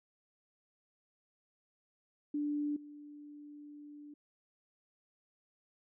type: tone with level steps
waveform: sine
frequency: 293.7 Hz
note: D4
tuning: in tune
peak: -32 / -48 dBFS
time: 2.34-4.14 s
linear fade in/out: 5 ms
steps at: 2.76 s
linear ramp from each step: 5 ms
effects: none